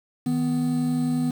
triangle tone pair together, 157.41 / 248.8 Hz, D#3 / B3, +20 / +13 cents, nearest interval minor sixth, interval 793 cents, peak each -25 / -20 dBFS, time 0.26-1.31 s, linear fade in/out 5 ms, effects 7-bit

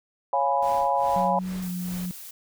sine chord, C# dominant seventh, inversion none, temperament equal, 554.4 / 698.5 / 830.6 / 987.8 Hz, C#5 / E#5 / G#5 / B5, 0 / 0 / 0 / 0 cents, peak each -27 / -27 / -24 / -26 dBFS, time 0.33-1.39 s, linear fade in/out 2 ms
pink noise with tremolo, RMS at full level -41 dBFS, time 0.62-2.06 s, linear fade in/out 5 ms, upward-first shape sine, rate 2.4 Hz, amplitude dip 90%
sine tone with pitch glide, 185 to 179.94 Hz, F#3 to F#3, 0 to -48 cents, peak -28 dBFS, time 1.16-2.11 s, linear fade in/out 0 ms, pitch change -48 cents, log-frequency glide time 1.62-1.68 s
blue noise, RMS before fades -41 dBFS, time 1.62-2.31 s, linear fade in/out 5 ms
effects none

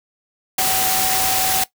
sine tone in noise, 758 Hz, F#5, 42 cents sharp, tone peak -23 dBFS, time 0.58-1.64 s, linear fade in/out 5 ms, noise white, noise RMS -19 dBFS, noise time 0.58-1.64 s, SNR -7 dB, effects noise-tail reverb RT60 0.1 s tail -17 dB re dry

